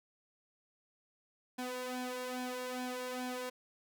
sawtooth tone with flanger, 251.6 Hz, B3, 32 cents sharp, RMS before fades -40 dBFS, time 1.58-3.5 s, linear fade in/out 10 ms, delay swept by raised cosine 1.2 to 2.17 ms, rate 2.4 Hz, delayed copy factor +0.75, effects none

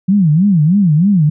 sine tone with vibrato, 175.1 Hz, F3, 5 cents sharp, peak -7 dBFS, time 0.08-1.3 s, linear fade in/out 10 ms, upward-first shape sine, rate 3.2 Hz, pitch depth 290 cents each way, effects none

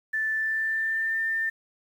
sine tone with pitch glide, 1759 to 1797 Hz, A6 to A6, -1 to +36 cents, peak -24 dBFS, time 0.13-1.5 s, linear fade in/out 10 ms, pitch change +37 cents, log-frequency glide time 0.32-1.18 s, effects 9-bit

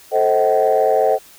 sine chord, A diminished seventh, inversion none, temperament just, 440 / 528 / 633.6 / 760.3 Hz, A4 / C5 / Eb5 / Gb5, 0 / +16 / +31 / +47 cents, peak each -17 dBFS, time 0.11-1.19 s, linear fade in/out 50 ms, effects tanh soft clip ceiling -5 dBFS + white hiss -45 dBFS RMS until 1.38 s

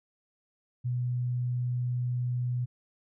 sine tone, 123.47 Hz, B2, in tune, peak -27 dBFS, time 0.84-2.66 s, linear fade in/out 20 ms, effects none

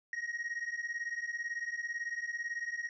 triangle beating tone pair, 1871 / 1889 Hz, A#6 / A#6, +6 / +22 cents, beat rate 18 Hz, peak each -38 / -36 dBFS, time 0.13-2.89 s, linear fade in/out 2 ms, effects resampled to 16000 Hz

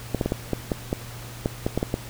clicks, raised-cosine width 2 ms, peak -9 dBFS, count 12, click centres 0.147 / 0.212 / 0.26 / 0.321 / 0.533 / 0.718 / 0.929 / 1.459 / 1.665 / 1.776 / 1.829 / 1.941 s, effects added 118 Hz sine -39 dBFS peak until 2.09 s + pink hiss -41 dBFS RMS until 2.09 s

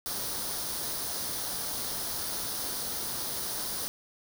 white noise with comb filter, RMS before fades -34 dBFS, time 0.06-3.88 s, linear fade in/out 0 ms, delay 0.2 ms, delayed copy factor +0.6, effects none

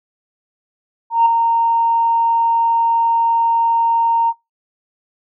sine tone with ADSR envelope, 923 Hz, A#5, 17 cents flat, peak -6 dBFS, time 1.1-4.33 s, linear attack 160 ms, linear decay 3 ms, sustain -6 dB, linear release 42 ms, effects noise-tail reverb RT60 0.2 s tail -21 dB re dry + tanh soft clip ceiling -4 dBFS

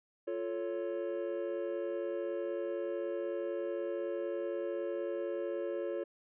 triangle chord, F augmented, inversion none, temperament equal with one note detuned, 349.2 / 440 / 556 Hz, F4 / A4 / C#5, 0 / 0 / +5 cents, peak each -36 / -38 / -36 dBFS, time 0.27-6.04 s, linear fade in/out 10 ms, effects resampled to 8000 Hz

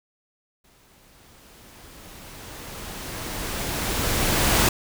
pink noise with exponential growth, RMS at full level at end -18 dBFS, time 0.64-4.69 s, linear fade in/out 5 ms, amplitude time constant 880 ms, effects none

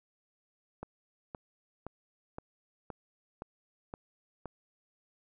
click train, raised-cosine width 1 ms, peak -26 dBFS, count 8, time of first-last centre 0.83-4.457 s, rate 1.93 Hz, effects none

